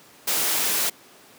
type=noise; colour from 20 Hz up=white; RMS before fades=-23 dBFS; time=0.27-0.9 s; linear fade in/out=10 ms; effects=pink hiss -50 dBFS RMS until 1.38 s + high-pass 200 Hz 12 dB/octave